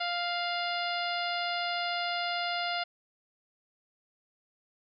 harmonic tone with a mistuned harmonic, 698.5 Hz, F5, in tune, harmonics 1 / 2 / 3 / 4 / 5 / 6 / 7, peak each -33 / -36 / -38 / -39 / -40 / -41 / -41 dBFS, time 0-2.84 s, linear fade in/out 10 ms, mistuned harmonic 4, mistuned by +24 cents, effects none

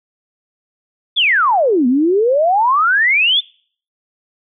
sine exponential two-way sweep, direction down then up, 3600 to 238 to 3600 Hz, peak -10 dBFS, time 1.16-3.41 s, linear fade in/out 20 ms, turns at 1.87 s, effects noise-tail reverb RT60 0.5 s tail -24 dB re dry

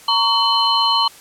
sine tone cluster, 920 / 1124 / 3019 / 4176 Hz, A#5 / C#6 / F#7 / C8, -23 / +24 / +34 / -4 cents, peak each -19 dBFS, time 0.08-1.08 s, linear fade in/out 5 ms, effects white hiss -43 dBFS RMS until 1.2 s + low-pass 12000 Hz 12 dB/octave

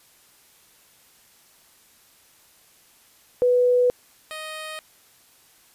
sine / 10% pulse tone pair in turn, 493.9 / 623.6 Hz, B4 / D#5, 0 / +4 cents, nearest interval major third, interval 404 cents, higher second, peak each -15 / -24 dBFS, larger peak first, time 3.42-3.9 / 4.31-4.79 s, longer neither, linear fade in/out 0 ms, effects white hiss -56 dBFS RMS until 5.74 s + resampled to 32000 Hz

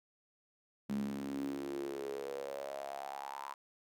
sawtooth tone with high-pass filter sweep, 69.3 Hz, C#2, in tune, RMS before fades -41 dBFS, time 0.89-3.54 s, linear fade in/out 5 ms, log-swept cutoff 200 to 1000 Hz, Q 7.8, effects none

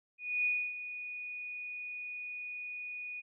sine tone with ADSR envelope, 2467 Hz, D#7, 15 cents flat, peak -27 dBFS, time 0.18-3.22 s, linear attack 270 ms, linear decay 280 ms, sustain -12 dB, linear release 30 ms, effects none

